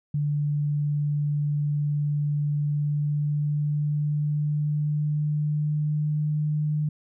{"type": "tone with pitch glide", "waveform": "sine", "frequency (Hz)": [146.83, 150.96], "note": ["D3", "D3"], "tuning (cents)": [0, 48], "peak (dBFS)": -22, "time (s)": [0.14, 6.89], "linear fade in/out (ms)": 5, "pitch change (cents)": 48, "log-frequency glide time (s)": [2.62, 6.34], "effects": []}